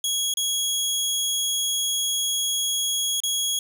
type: tone with dropouts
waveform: 20% pulse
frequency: 3320 Hz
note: G#7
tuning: 1 cent flat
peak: -17 dBFS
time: 0.04-3.59 s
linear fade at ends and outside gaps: 2 ms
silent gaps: 0.339-0.371 / 3.203-3.235 s
effects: none